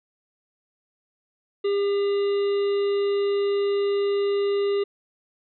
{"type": "harmonic tone with a mistuned harmonic", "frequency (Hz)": 402, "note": "G4", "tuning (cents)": 44, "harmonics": [1, 3, 5, 7, 9, 10], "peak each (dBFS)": [-20, -38, -42, -42, -45, -46], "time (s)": [1.64, 4.84], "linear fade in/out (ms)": 10, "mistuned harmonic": 10, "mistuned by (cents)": -30, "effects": []}